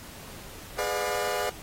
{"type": "chord", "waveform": "sawtooth", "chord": "G# diminished seventh", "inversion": "none", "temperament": "just", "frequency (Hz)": [415.3, 498.4, 598, 717.6], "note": ["G#4", "B4", "D5", "F5"], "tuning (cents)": [0, 16, 31, 47], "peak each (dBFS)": [-29, -29, -28, -28], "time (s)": [0.78, 1.5], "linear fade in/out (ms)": 10, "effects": ["pink hiss -45 dBFS RMS until 1.62 s", "AAC 48 kbps"]}